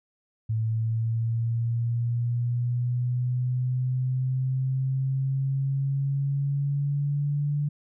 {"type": "linear sweep", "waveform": "sine", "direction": "up", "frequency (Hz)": [110.8, 146.3], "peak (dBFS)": -23, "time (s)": [0.49, 7.69], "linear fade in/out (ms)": 10, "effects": []}